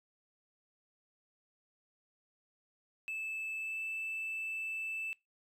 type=tone with pitch glide; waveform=triangle; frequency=2624 to 2639 Hz; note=E7 to E7; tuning=-9 to +1 cents; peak=-34 dBFS; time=3.08-5.13 s; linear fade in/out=0 ms; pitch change=+10 cents; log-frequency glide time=3.56-3.8 s; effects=noise-tail reverb RT60 0.2 s tail -24 dB re dry + tanh soft clip ceiling -31 dBFS